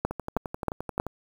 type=two click trains; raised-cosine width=1 ms; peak=-18 / -10 dBFS; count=12 / 4; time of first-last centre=0.11-1.067 / 0.05-0.999 s; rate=11.5 / 3.16 Hz; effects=7-bit